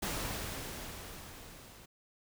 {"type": "noise with level ramp", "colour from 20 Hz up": "pink", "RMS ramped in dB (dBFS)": [-35, -55], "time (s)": [0.02, 1.86], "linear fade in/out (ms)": 10, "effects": []}